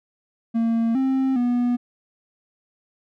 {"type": "tone with pitch steps", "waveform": "triangle", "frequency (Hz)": [228.9, 264.9, 243.5], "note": ["A#3", "C4", "B3"], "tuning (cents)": [-31, 22, -24], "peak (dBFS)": -16, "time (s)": [0.54, 1.77], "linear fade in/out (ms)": 20, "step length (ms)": 410, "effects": []}